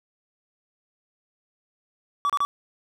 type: tone bursts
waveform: triangle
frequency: 1148 Hz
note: D6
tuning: 40 cents flat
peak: -18 dBFS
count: 3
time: 2.25-2.45 s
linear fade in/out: 0 ms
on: 46 ms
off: 31 ms
effects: none